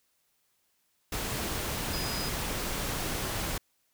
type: tone in noise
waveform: sine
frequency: 4978 Hz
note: D#8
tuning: in tune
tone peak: -37 dBFS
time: 1.93-2.29 s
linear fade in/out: 5 ms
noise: pink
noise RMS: -33 dBFS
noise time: 1.12-3.58 s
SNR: -7 dB
effects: white hiss -73 dBFS RMS until 3.93 s